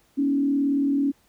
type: tone with frequency modulation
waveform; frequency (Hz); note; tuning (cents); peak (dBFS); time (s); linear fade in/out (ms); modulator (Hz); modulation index
sine; 279.4; C#4; +14; -19; 0.17-1.12; 20; 38.2; 0.54
effects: pink hiss -62 dBFS RMS until 1.28 s